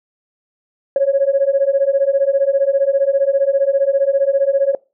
sine beating tone pair, 543 / 558 Hz, C#5 / C#5, -36 / +11 cents, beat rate 15 Hz, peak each -14 dBFS, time 0.96-4.75 s, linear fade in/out 2 ms, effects noise-tail reverb RT60 0.3 s tail -24 dB re dry + tanh soft clip ceiling -5 dBFS

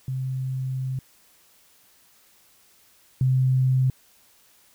sine tone pair in turn, 130.81 / 129.91 Hz, C3 / C3, 0 / -12 cents, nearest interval unison, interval 12 cents, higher first, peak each -25 / -17 dBFS, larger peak second, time 0.08-0.99 / 3.21-3.9 s, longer first, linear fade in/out 2 ms, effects white hiss -58 dBFS RMS until 4.74 s

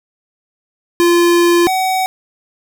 square tone pair in turn, 345.4 / 753.3 Hz, F4 / F#5, -19 / +31 cents, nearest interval octave + minor second, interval 1350 cents, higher second, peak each -9 / -14 dBFS, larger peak first, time 1-1.67 / 1.67-2.06 s, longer first, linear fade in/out 0 ms, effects none

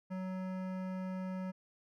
sine tone with hard clipping, 186.5 Hz, F#3, 14 cents sharp, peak -39 dBFS, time 0.1-1.52 s, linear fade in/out 20 ms, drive 16 dB, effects none

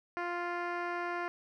10% pulse tone with low-pass filter, 349.2 Hz, F4, in tune, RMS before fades -36 dBFS, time 0.17-1.28 s, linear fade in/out 0 ms, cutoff 2000 Hz, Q 0.82, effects none

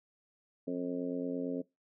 harmonic tone, 88.9 Hz, F2, 31 cents sharp, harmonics 2 / 3 / 4 / 5 / 6 / 7, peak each -44 / -35 / -47 / -39 / -42 / -47 dBFS, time 0.67-1.62 s, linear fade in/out 10 ms, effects noise-tail reverb RT60 0.2 s tail -21 dB re dry

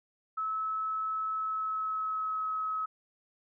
sine tone with pitch glide, 1298 to 1281.6 Hz, E6 to E6, -27 to -49 cents, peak -30 dBFS, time 0.37-2.86 s, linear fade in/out 10 ms, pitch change -22 cents, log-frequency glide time 1.34-2.48 s, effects none

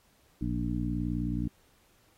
harmonic tone with a mistuned harmonic, 59.3 Hz, A#1, 30 cents sharp, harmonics 1 / 2 / 3 / 4 / 5, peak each -35 / -35 / -35 / -35 / -35 dBFS, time 0.41-1.48 s, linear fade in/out 5 ms, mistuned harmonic 1, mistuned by -88 cents, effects pink hiss -66 dBFS RMS until 2.17 s + AAC 48 kbps

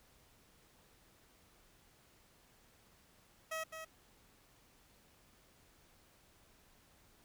15% pulse tone with echo, 640 Hz, D#5, 49 cents sharp, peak -32 dBFS, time 3.51-3.64 s, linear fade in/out 10 ms, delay 210 ms, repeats 1, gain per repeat -7 dB, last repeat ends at 3.85 s, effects pink hiss -67 dBFS RMS until 7.24 s

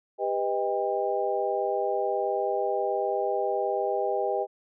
sine tone cluster, 397.2 / 495.8 / 625 / 799 Hz, G4 / B4 / D#5 / G5, +23 / +7 / +8 / +33 cents, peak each -30 dBFS, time 0.18-4.47 s, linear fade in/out 50 ms, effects none

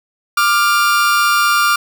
40% pulse tone pair together, 1184.3 / 1400 Hz, D6 / F6, +14 / +4 cents, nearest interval minor third, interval 290 cents, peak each -13 dBFS, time 0.37-1.76 s, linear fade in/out 5 ms, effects none

